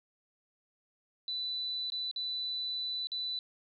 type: tone with dropouts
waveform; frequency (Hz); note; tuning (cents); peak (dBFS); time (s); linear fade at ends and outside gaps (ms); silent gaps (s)
sine; 3984; B7; +14; -33; 1.28-3.39; 1; 1.901-1.921 / 2.113-2.161 / 3.071-3.118
effects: none